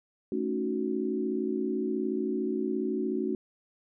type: chord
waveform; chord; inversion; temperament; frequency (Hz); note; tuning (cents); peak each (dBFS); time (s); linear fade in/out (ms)
sine; D# half-diminished seventh; second; equal; 220 / 277.2 / 311.1 / 370; A3 / C#4 / D#4 / F#4; 0 / 0 / 0 / 0; -33 / -33 / -36 / -31; 0.32-3.35; 2
effects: none